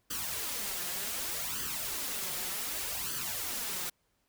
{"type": "noise with flanger", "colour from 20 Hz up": "white", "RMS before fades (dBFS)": -36, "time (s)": [0.1, 3.9], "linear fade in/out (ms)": 10, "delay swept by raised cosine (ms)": [0.64, 5.64], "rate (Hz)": 0.66, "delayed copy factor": 0.7, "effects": ["pink hiss -75 dBFS RMS until 4.28 s"]}